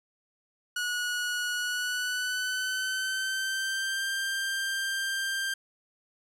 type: tone with pitch glide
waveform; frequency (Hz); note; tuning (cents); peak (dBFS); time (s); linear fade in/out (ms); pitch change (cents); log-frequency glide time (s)
sawtooth; 1460 to 1583; F#6 to G6; -24 to +17; -25; 0.76-5.54; 5; +141; 1.55-4.06
effects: low-pass 12000 Hz 12 dB/octave + 10-bit

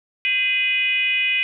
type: tone with frequency modulation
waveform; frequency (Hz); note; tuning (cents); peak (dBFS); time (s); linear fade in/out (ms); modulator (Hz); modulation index
sine; 2489; D#7; 0; -17; 0.25-1.43; 0; 450; 0.88
effects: none

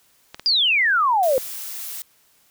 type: clicks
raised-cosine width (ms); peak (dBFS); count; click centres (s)
0.2; -17; 2; 0.345 / 0.396
type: exponential sweep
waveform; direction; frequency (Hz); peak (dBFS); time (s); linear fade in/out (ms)
sine; down; 4978 to 499; -15; 0.46-1.38; 0
type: noise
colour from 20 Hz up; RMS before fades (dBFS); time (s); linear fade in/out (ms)
blue; -32; 1.23-2.02; 0
effects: white hiss -59 dBFS RMS until 2.5 s

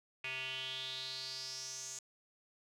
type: tone with band-pass filter sweep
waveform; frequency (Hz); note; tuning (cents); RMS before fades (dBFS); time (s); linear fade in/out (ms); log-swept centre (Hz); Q
square; 130.81; C3; 0; -43; 0.24-1.99; 2; 2500 to 6900; 6.1
effects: none

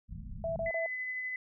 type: low-pass noise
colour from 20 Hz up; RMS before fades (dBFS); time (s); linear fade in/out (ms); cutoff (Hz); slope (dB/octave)
pink; -42; 0.08-0.71; 50; 220; 96
type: tone bursts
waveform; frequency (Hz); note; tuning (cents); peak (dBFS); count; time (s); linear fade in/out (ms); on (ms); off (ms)
sine; 659.3; E5; 0; -31; 3; 0.44-0.862; 2; 120; 31
type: tone with tremolo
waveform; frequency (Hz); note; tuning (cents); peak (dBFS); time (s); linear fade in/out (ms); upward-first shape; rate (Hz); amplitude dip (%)
sine; 2015; B6; +34; -33; 0.66-1.36; 2; sine; 12; 25
effects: none

